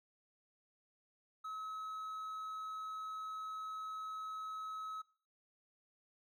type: tone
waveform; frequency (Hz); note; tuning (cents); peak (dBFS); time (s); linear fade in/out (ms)
triangle; 1285; E6; -45; -40; 1.44-5.02; 10
effects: noise-tail reverb RT60 0.5 s tail -20 dB re dry